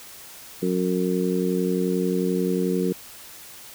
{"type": "harmonic tone", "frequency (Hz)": 91.3, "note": "F#2", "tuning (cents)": -23, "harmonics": [2, 3, 4, 5], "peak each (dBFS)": [-24, -28, -26, -27], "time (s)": [0.62, 2.93], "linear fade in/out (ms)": 10, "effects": ["white hiss -43 dBFS RMS until 3.74 s"]}